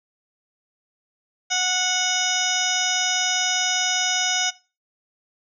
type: harmonic tone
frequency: 735 Hz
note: F#5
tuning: 12 cents flat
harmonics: 1 / 2 / 3 / 4 / 5 / 7 / 8 / 9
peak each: -28 / -28 / -28 / -28 / -28 / -28 / -28 / -28 dBFS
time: 1.5-4.51 s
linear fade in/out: 20 ms
effects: noise-tail reverb RT60 0.3 s tail -19 dB re dry